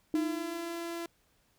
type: tone with exponential decay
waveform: sine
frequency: 311.1 Hz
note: D#4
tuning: in tune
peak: -25 dBFS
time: 0.14-1.02 s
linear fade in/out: 1 ms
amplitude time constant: 190 ms
type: tone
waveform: sawtooth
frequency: 338.1 Hz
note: E4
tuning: 44 cents sharp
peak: -32 dBFS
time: 0.15-1.06 s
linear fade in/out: 2 ms
effects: pink hiss -70 dBFS RMS until 1.58 s